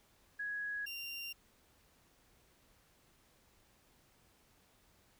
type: tone pair in turn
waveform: sine / 30% pulse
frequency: 1667 / 2776 Hz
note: G#6 / F7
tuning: +6 / -11 cents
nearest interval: major sixth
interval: 883 cents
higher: second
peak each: -37 / -39 dBFS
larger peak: first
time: 0.39-0.86 / 0.86-1.33 s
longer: neither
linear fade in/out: 10 ms
effects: pink hiss -69 dBFS RMS until 5.19 s